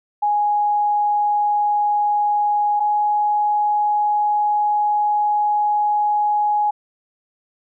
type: tone pair in turn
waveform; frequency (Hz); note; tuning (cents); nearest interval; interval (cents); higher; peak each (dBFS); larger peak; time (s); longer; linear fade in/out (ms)
sine; 830.6 / 835.3; G#5 / G#5; 0 / +10; unison; 10; second; -15; neither; 0.22-2.8 / 2.8-6.71; second; 10
effects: none